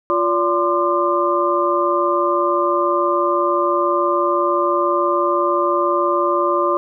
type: tone cluster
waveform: sine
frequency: 350 / 576 / 1039 / 1198 Hz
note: F4 / D5 / C6 / D6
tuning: +4 / -34 / -12 / +34 cents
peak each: -20 dBFS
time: 0.1-6.77 s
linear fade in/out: 0 ms
effects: none